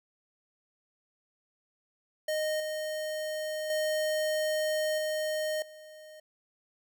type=tone with level steps; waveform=square; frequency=618 Hz; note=D#5; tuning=12 cents flat; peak=-29 / -33 / -28 / -30 / -48 dBFS; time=2.28-6.2 s; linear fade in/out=5 ms; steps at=2.6 / 3.7 / 4.98 / 5.62 s; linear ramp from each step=2 ms; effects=none